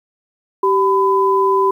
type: tone pair together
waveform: sine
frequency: 387.3 / 1004 Hz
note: G4 / B5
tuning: -21 / +28 cents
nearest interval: octave + major third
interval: 1649 cents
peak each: -14 dBFS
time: 0.63-1.71 s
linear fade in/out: 5 ms
effects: 8-bit